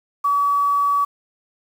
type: tone with quantisation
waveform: sine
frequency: 1140 Hz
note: C#6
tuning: 48 cents sharp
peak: -15 dBFS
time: 0.24-1.05 s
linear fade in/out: 10 ms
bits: 7
effects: none